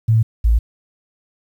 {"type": "tone pair in turn", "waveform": "sine", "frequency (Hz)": [111.9, 56.08], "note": ["A2", "A1"], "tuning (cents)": [30, 34], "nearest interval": "octave", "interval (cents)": 1196, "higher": "first", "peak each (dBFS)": -10, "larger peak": "neither", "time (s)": [[0.08, 0.23], [0.44, 0.59]], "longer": "neither", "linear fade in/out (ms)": 10, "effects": ["8-bit"]}